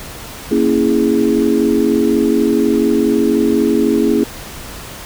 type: chord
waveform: sine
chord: A# half-diminished seventh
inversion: none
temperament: equal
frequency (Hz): 233.1 / 277.2 / 329.6 / 415.3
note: A#3 / C#4 / E4 / G#4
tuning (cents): 0 / 0 / 0 / 0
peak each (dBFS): -16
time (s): 0.51-4.24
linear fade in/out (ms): 5
effects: pink hiss -31 dBFS RMS until 5.05 s